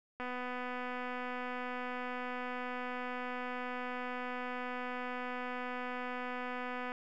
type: click train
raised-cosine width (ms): 0.5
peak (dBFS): -26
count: 1674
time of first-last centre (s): 0.2-6.919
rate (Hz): 249
effects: none